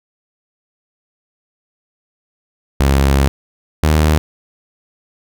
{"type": "tone pair in turn", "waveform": "sawtooth", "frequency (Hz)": [68.6, 77], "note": ["C#2", "D#2"], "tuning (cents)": [-17, -17], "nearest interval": "major second", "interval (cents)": 200, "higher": "second", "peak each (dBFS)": -6, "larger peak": "neither", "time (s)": [[2.8, 3.28], [3.83, 4.18]], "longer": "first", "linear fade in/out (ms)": 0, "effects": []}